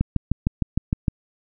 click train, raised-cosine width 5 ms, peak -7 dBFS, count 8, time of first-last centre 0.01-1.082 s, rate 6.53 Hz, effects none

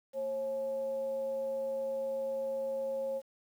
sine tone with frequency modulation, 540 Hz, C#5, 45 cents flat, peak -32 dBFS, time 0.13-3.22 s, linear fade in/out 50 ms, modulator 313 Hz, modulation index 0.24, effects 10-bit

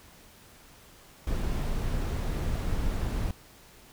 brown noise, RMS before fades -29 dBFS, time 1.27-3.31 s, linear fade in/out 2 ms, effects pink hiss -54 dBFS RMS until 3.92 s

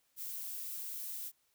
violet noise, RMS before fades -42 dBFS, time 0.16-1.32 s, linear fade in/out 50 ms, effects white hiss -75 dBFS RMS until 1.54 s

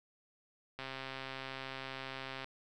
click train, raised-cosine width 0.3 ms, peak -26 dBFS, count 221, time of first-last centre 0.79-2.444 s, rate 133 Hz, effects none

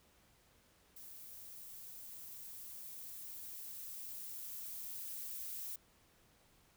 violet noise with level ramp, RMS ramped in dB -53 to -44 dBFS, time 0.96-5.76 s, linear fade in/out 5 ms, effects pink hiss -69 dBFS RMS until 6.76 s

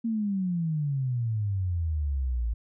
sine exponential sweep, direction down, 233.1 to 55 Hz, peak -25 dBFS, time 0.04-2.54 s, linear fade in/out 10 ms, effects none

